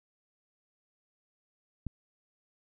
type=click; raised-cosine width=5 ms; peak=-23 dBFS; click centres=1.867 s; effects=none